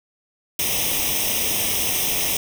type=noise with comb filter; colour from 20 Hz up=white; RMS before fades=-22 dBFS; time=0.59-2.37 s; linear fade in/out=2 ms; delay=0.34 ms; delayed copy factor=+0.8; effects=none